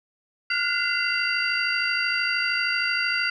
sine tone cluster, 1410 / 1463 / 2044 / 2752 / 4678 Hz, F6 / F#6 / C7 / F7 / D8, +16 / -20 / -41 / -26 / -8 cents, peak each -28 dBFS, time 0.5-3.3 s, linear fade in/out 5 ms, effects tanh soft clip ceiling -11 dBFS

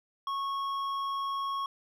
sine tone with hard clipping, 1100 Hz, C#6, 14 cents flat, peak -32 dBFS, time 0.27-1.66 s, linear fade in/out 2 ms, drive 7 dB, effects none

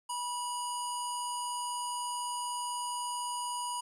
square tone with low-pass filter, 973 Hz, B5, 26 cents flat, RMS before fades -36 dBFS, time 0.09-3.81 s, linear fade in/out 10 ms, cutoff 9700 Hz, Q 8.8, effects 11-bit

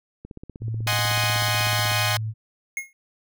click train, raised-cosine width 3 ms, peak -25 dBFS, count 28, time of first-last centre 0.25-1.917 s, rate 16.2 Hz
sine tone with pitch glide, 111.8 to 109.63 Hz, A2 to A2, +28 to -6 cents, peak -25 dBFS, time 0.6-2.34 s, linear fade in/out 50 ms, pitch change -34 cents, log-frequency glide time 1.42-1.98 s
10% pulse chord, Ab dominant seventh, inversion second, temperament equal, 622.3 / 740 / 830.6 / 1046.5 Hz, Eb5 / Gb5 / Ab5 / C6, 0 / 0 / 0 / 0 cents, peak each -19 dBFS, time 0.87-2.17 s, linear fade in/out 2 ms
square tone with exponential decay, 2157 Hz, C#7, 48 cents flat, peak -23 dBFS, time 2.77-2.93 s, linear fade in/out 1 ms, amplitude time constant 33 ms
effects none

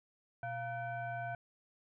sine tone with frequency modulation, 695 Hz, F5, 9 cents flat, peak -37 dBFS, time 0.43-1.35 s, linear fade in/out 2 ms, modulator 817 Hz, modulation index 0.98, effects none

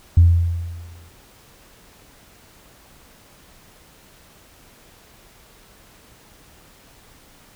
sine tone with exponential decay, 85.4 Hz, F2, 38 cents flat, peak -5 dBFS, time 0.17-1.09 s, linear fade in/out 5 ms, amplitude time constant 200 ms, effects tanh soft clip ceiling -3 dBFS + pink hiss -50 dBFS RMS until 7.55 s

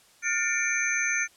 sine tone cluster, 1421 / 1791 / 2217 / 2345 / 6220 Hz, F6 / A6 / C#7 / D7 / G8, +30 / +30 / 0 / -3 / -14 cents, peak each -31 / -29 / -35 / -29 / -30 dBFS, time 0.22-1.28 s, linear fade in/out 50 ms, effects white hiss -58 dBFS RMS until 1.36 s + low-pass 10000 Hz 12 dB/octave

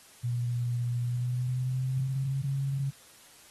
sine tone with pitch glide, 120.8 to 137.17 Hz, B2 to C#3, -38 to -18 cents, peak -27 dBFS, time 0.23-2.91 s, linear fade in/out 20 ms, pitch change +220 cents, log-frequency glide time 1.03-2.44 s, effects white hiss -55 dBFS RMS until 3.5 s + AAC 32 kbps

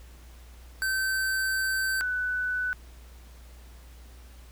square / sine tone pair in turn, 1544 / 1494 Hz, G6 / F#6, -27 / +16 cents, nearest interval minor second, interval 57 cents, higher first, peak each -26 dBFS, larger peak neither, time 0.82-2.01 / 2.01-2.73 s, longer first, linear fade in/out 0 ms, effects added 60 Hz sine -46 dBFS peak until 4.51 s + pink hiss -56 dBFS RMS until 4.51 s

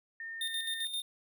sine tone, 1820 Hz, A#6, 42 cents flat, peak -39 dBFS, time 0.2-0.85 s, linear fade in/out 2 ms
square tone with tremolo, 3635 Hz, A#7, 44 cents flat, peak -33 dBFS, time 0.41-1.02 s, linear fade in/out 2 ms, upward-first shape square, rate 7.6 Hz, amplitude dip 55%
effects none

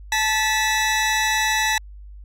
20% pulse tone pair together, 871.5 / 1958 Hz, A5 / B6, -17 / -15 cents, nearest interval octave + major second, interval 1402 cents, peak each -16 dBFS, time 0.12-1.78 s, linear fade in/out 2 ms, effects added 50 Hz sine -37 dBFS peak until 2.24 s + low-pass 11000 Hz 12 dB/octave

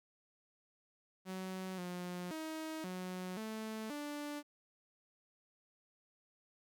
sawtooth tone with pitch steps, 187.3 / 178.6 / 316.4 / 183.5 / 219.1 / 293.1 Hz, F#3 / F3 / D#4 / F#3 / A3 / D4, +21 / +39 / +29 / -14 / -7 / -3 cents, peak -37 dBFS, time 1.25-4.43 s, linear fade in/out 50 ms, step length 530 ms, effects none

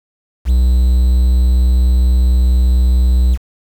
triangle tone with quantisation, 62.2 Hz, B1, 13 cents sharp, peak -6 dBFS, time 0.45-3.38 s, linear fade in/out 50 ms, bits 6, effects none

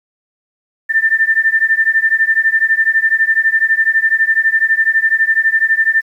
sine beating tone pair, 1782 / 1794 Hz, A6 / A6, +22 / +33 cents, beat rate 12 Hz, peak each -13 dBFS, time 0.89-6.02 s, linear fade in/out 20 ms, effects 8-bit

